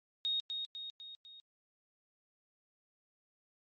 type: tone with echo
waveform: sine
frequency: 3729 Hz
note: A#7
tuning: in tune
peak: -31 dBFS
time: 0.25-0.4 s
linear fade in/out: 0 ms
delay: 250 ms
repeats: 4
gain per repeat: -5 dB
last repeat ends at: 1.4 s
effects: MP3 32 kbps